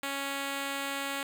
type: tone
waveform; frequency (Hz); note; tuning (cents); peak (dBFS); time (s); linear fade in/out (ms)
5% pulse; 277.2; C#4; 0; -21; 0.03-1.23; 2
effects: none